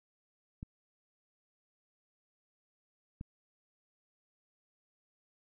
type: clicks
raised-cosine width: 5 ms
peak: -29 dBFS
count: 2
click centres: 0.629 / 3.211 s
effects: none